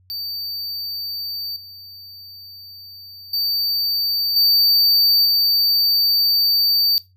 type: tone with level steps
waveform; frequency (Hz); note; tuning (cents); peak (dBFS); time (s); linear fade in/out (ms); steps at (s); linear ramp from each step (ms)
square; 4606; D8; -34; -26 / -38 / -19 / -13 / -15; 0.1-6.98; 0; 1.56 / 3.33 / 4.36 / 5.25; 5
effects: noise-tail reverb RT60 0.2 s tail -17 dB re dry + added 92 Hz sine -53 dBFS peak until 7.16 s